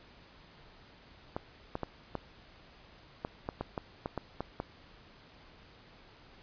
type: clicks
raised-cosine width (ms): 1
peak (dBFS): -20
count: 12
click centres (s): 1.365 / 1.754 / 1.833 / 2.153 / 3.249 / 3.489 / 3.61 / 3.778 / 4.059 / 4.177 / 4.406 / 4.601
effects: pink hiss -57 dBFS RMS until 6.42 s + resampled to 11025 Hz